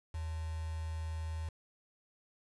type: tone with quantisation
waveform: sine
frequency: 80.4 Hz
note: E2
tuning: 43 cents flat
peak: -36 dBFS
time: 0.14-1.49 s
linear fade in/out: 5 ms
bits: 8
effects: resampled to 24000 Hz